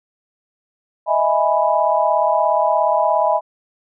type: chord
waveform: sine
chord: E major seventh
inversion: third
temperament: equal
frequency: 622.3 / 659.3 / 830.6 / 987.8 Hz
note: D#5 / E5 / G#5 / B5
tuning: 0 / 0 / 0 / 0 cents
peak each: -19 dBFS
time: 1.06-3.41 s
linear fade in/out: 50 ms
effects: none